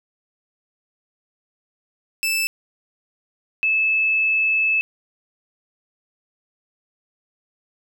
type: tone pair in turn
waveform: sawtooth / sine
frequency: 2637 / 2610 Hz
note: E7 / E7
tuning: 0 / -18 cents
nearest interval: unison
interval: 18 cents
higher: first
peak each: -16 dBFS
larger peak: neither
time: 2.23-2.47 / 3.63-4.81 s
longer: second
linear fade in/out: 0 ms
effects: none